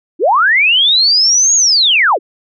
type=linear two-way sweep; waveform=sine; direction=up then down; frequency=276.4 to 6760 to 276.4 Hz; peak=-7 dBFS; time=0.19-2.19 s; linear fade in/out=50 ms; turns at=1.55 s; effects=none